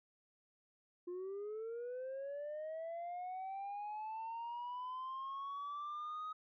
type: linear sweep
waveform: sine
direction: up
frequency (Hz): 349.2 to 1262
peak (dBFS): -39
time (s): 1.07-6.33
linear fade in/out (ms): 10
effects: tanh soft clip ceiling -40 dBFS